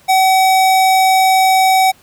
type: tone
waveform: square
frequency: 758 Hz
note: F#5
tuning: 42 cents sharp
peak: -9 dBFS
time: 0.08-1.92 s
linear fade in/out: 20 ms
effects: pink hiss -48 dBFS RMS until 2.02 s + high-pass 60 Hz 12 dB/octave